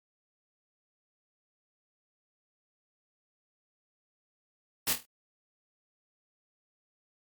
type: noise with echo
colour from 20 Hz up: white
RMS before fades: -28 dBFS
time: 4.87-4.93 s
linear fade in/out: 2 ms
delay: 25 ms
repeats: 5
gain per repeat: -7 dB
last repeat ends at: 5.055 s
effects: MP3 96 kbps